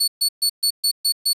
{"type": "tone bursts", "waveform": "sawtooth", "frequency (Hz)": 4435, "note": "C#8", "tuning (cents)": 0, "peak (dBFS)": -13, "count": 7, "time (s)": [0, 1.333], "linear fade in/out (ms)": 10, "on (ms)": 79, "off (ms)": 130, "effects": ["resampled to 32000 Hz", "8-bit"]}